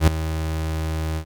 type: tone with ADSR envelope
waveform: 35% pulse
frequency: 79.3 Hz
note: D#2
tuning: 33 cents sharp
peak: -7 dBFS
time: 0-1.25 s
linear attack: 76 ms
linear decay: 3 ms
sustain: -14 dB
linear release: 80 ms
effects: none